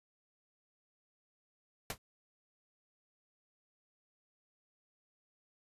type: noise with exponential decay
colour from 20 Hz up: pink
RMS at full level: -32 dBFS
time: 1.9-1.98 s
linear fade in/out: 2 ms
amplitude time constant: 17 ms
effects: resampled to 32000 Hz